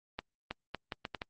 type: accelerating click train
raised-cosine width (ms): 0.3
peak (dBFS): -20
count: 7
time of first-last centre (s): 0.19-1.219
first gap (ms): 320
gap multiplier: 0.74
effects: Opus 32 kbps